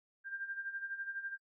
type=tone with tremolo; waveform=sine; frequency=1591 Hz; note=G6; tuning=25 cents sharp; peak=-36 dBFS; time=0.24-1.38 s; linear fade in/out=50 ms; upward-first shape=sine; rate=12 Hz; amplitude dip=70%; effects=noise-tail reverb RT60 0.1 s tail -26 dB re dry